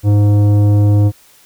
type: tone with tanh clipping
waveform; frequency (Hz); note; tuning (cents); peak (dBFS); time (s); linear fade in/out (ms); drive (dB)
triangle; 103.1; G#2; -12; -9; 0.03-1.12; 50; 16
effects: white hiss -47 dBFS RMS until 1.45 s